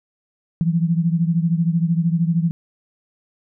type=beating tone pair; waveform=sine; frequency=164.81 / 177.81 Hz; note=E3 / F3; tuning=0 / +31 cents; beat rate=13 Hz; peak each=-17 / -21 dBFS; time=0.61-2.51 s; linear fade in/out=0 ms; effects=none